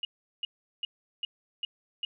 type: tone bursts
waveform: sine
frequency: 2872 Hz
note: F7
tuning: 48 cents sharp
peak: -29 dBFS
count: 6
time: 0.03-2.05 s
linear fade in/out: 2 ms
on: 20 ms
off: 380 ms
effects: none